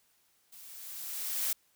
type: noise with level ramp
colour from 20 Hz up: blue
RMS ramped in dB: -52 to -30 dBFS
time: 0.52-1.53 s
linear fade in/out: 5 ms
effects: white hiss -70 dBFS RMS until 1.75 s